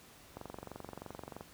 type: click train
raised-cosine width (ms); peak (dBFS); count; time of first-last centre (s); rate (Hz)
1; -29; 25; 0.37-1.409; 23.1
effects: pink hiss -57 dBFS RMS until 1.53 s + high-pass 60 Hz 12 dB/octave